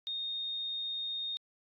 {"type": "tone", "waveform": "sine", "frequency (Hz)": 3692, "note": "A#7", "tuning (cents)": -17, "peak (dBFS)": -34, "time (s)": [0.07, 1.37], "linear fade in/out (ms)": 0, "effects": ["AAC 48 kbps"]}